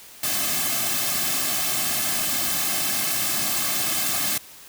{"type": "noise with comb filter", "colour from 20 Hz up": "white", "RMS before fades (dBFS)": -24, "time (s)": [0.23, 4.38], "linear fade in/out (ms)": 5, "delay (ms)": 2.1, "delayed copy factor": -1, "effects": ["white hiss -45 dBFS RMS until 4.68 s"]}